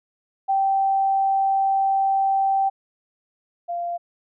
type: tone pair in turn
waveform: sine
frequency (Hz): 779 / 692.6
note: G5 / F5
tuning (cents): -11 / -15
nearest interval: major second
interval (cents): 204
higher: first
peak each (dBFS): -17 / -24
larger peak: first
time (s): 0.48-2.7 / 3.68-3.98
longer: first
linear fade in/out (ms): 20
effects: none